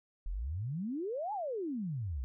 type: exponential two-way sweep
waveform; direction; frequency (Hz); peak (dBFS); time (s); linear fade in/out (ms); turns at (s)
sine; up then down; 36.92 to 874 to 58.3; -34; 0.26-2.24; 0; 1.33
effects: none